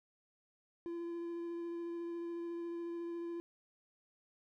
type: tone with vibrato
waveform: triangle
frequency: 340.5 Hz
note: F4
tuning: 44 cents flat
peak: -37 dBFS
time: 0.86-3.4 s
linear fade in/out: 0 ms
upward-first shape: sine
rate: 14 Hz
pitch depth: 11 cents each way
effects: none